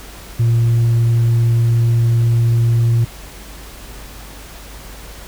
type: tone with tanh clipping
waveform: sine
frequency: 116.54 Hz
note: A#2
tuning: in tune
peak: -11 dBFS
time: 0.39-3.05 s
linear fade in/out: 10 ms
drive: 1 dB
effects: added 50 Hz sine -35 dBFS peak until 5.27 s + pink hiss -37 dBFS RMS until 5.27 s